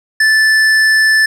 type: tone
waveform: square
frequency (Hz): 1753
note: A6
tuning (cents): -7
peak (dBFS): -8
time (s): 0.2-1.26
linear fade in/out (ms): 5
effects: low-pass 8000 Hz 12 dB/octave + 8-bit